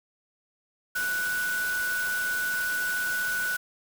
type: tone in noise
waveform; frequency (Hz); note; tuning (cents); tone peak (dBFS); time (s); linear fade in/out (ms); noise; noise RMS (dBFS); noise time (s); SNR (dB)
sine; 1480; F#6; 0; -26; 0.95-3.57; 10; white; -36; 0.95-3.57; +7
effects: none